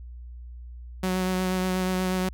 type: tone with vibrato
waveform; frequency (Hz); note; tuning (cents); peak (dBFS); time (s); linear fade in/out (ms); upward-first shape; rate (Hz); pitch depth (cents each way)
sawtooth; 185; F#3; 0; -20; 1.03-2.29; 5; sine; 8.3; 15
effects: added 60 Hz sine -38 dBFS peak until 2.33 s